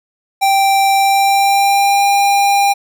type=tone with pitch glide; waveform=square; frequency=784 to 800.9 Hz; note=G5 to G5; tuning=0 to +37 cents; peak=-10 dBFS; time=0.41-2.74 s; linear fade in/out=20 ms; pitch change=+37 cents; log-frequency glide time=0.95-2.05 s; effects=none